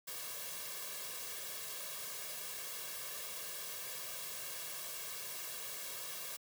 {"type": "noise with comb filter", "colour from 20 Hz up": "white", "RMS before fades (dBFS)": -44, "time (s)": [0.07, 6.37], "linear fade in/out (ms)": 10, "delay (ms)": 1.8, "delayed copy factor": 0.8, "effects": ["high-pass 150 Hz 12 dB/octave"]}